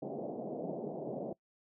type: band-pass noise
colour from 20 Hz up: white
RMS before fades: -40 dBFS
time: 0.02-1.33 s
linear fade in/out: 5 ms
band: 140 to 690 Hz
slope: 48 dB/octave
effects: noise-tail reverb RT60 0.1 s tail -22 dB re dry